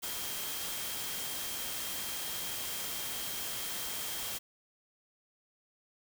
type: tone in noise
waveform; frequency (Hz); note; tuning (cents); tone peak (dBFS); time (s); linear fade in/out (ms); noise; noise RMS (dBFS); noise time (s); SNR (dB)
sine; 3208; G7; +39; -46; 0.02-4.39; 20; white; -38; 0.02-4.39; -11
effects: none